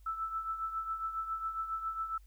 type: tone with tremolo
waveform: sine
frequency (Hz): 1319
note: E6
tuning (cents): +1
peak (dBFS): -31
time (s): 0.06-2.18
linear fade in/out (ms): 5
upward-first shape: triangle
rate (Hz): 7.3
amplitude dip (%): 70
effects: added 50 Hz sine -54 dBFS peak until 2.26 s + white hiss -72 dBFS RMS until 2.26 s